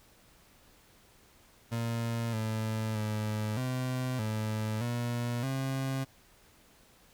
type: tone with pitch steps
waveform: 30% pulse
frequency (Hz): 116.1 / 110 / 107.3 / 127.9 / 108.5 / 119.8 / 133.9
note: A#2 / A2 / A2 / C3 / A2 / A#2 / C3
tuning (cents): -7 / 0 / -43 / -39 / -24 / +48 / +40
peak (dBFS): -28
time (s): 1.71-6.05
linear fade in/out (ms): 20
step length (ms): 620
effects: pink hiss -61 dBFS RMS until 7.13 s